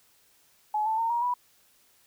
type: tone with pitch steps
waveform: sine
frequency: 850 / 881 / 913.1 / 946.4 / 980.9 Hz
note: G#5 / A5 / A#5 / A#5 / B5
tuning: +40 / +2 / -36 / +26 / -12 cents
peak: -24 dBFS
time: 0.74-1.34 s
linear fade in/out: 5 ms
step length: 120 ms
effects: white hiss -63 dBFS RMS until 2.06 s